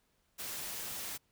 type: noise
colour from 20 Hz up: white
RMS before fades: -41 dBFS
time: 0.38-1.18 s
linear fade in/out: 20 ms
effects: pink hiss -75 dBFS RMS until 1.31 s